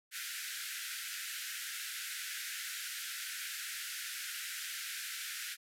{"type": "band-pass noise", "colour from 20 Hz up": "pink", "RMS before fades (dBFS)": -42, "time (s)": [0.11, 5.57], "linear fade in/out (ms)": 50, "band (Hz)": [1400, 15000], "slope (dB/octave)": 96, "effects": []}